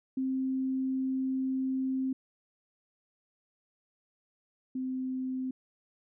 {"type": "tone pair in turn", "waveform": "sine", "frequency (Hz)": [262.8, 258.9], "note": ["C4", "C4"], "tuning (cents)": [8, -18], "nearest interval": "unison", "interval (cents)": 26, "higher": "first", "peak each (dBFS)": [-28, -31], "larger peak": "first", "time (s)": [[0.17, 2.13], [4.75, 5.51]], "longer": "first", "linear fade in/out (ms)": 5, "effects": []}